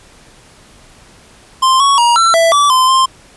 square tone with pitch steps, 1047 / 1114 / 948 / 1344 / 663 / 1155 / 1032 / 1051 Hz, C6 / C#6 / A#5 / E6 / E5 / D6 / C6 / C6, +1 / +8 / +29 / +33 / +10 / -29 / -24 / +7 cents, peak -8 dBFS, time 1.62-3.06 s, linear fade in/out 10 ms, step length 180 ms, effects pink hiss -43 dBFS RMS until 3.36 s + resampled to 24000 Hz

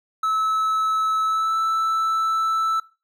triangle tone with pitch glide, 1300 to 1319.7 Hz, E6 to E6, -24 to +2 cents, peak -17 dBFS, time 0.23-2.8 s, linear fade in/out 5 ms, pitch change +26 cents, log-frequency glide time 1.24-1.57 s, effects noise-tail reverb RT60 0.3 s tail -20 dB re dry

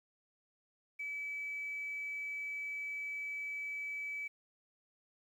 sine tone, 2296 Hz, D7, 40 cents flat, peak -37 dBFS, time 0.99-4.28 s, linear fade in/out 10 ms, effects tanh soft clip ceiling -33 dBFS + 11-bit

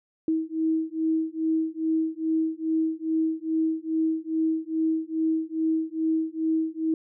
sine beating tone pair, 319 / 321.4 Hz, D#4 / E4, +43 / -44 cents, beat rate 2.4 Hz, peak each -26 / -26 dBFS, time 0.28-6.94 s, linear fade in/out 2 ms, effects none

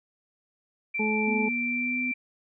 sine tone, 2349 Hz, D7, in tune, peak -27 dBFS, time 0.94-2.14 s, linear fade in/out 10 ms
harmonic tone, 215.5 Hz, A3, 36 cents flat, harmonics 1 / 2 / 4, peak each -27 / -30 / -33 dBFS, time 0.99-1.49 s, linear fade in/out 10 ms
sine tone with pitch glide, 240.2 to 250 Hz, B3 to B3, -48 to +21 cents, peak -30 dBFS, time 1.27-2.12 s, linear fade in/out 10 ms, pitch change +69 cents, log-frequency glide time 1.62-1.99 s
effects none

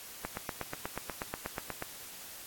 click train, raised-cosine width 0.5 ms, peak -20 dBFS, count 14, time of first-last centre 0.25-1.824 s, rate 8.26 Hz, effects white hiss -47 dBFS RMS until 2.46 s + AAC 64 kbps

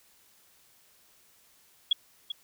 sine tone with echo, 3332 Hz, G#7, 5 cents sharp, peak -19 dBFS, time 1.91-1.93 s, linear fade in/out 5 ms, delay 390 ms, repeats 1, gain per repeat -11 dB, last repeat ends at 2.32 s, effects white hiss -62 dBFS RMS until 2.43 s

